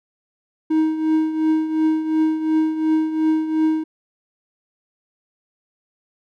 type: tone with tremolo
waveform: triangle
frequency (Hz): 314.9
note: D#4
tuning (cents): +21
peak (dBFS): -11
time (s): 0.7-3.84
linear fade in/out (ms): 10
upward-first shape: triangle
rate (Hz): 2.8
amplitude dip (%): 70
effects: none